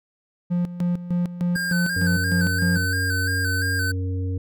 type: tone with tremolo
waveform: triangle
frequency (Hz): 175.8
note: F3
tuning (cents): +12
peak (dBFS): -17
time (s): 0.5-2.86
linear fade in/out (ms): 20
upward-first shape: square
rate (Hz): 3.3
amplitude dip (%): 75
type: tone with vibrato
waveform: square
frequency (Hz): 1562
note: G6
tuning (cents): -7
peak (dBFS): -24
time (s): 1.55-3.92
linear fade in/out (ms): 10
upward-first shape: square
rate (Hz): 2.9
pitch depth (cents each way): 48
type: harmonic tone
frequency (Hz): 92.6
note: F#2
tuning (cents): +2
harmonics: 1 / 3 / 5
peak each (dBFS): -23 / -33 / -37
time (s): 1.96-4.38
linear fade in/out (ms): 5
effects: none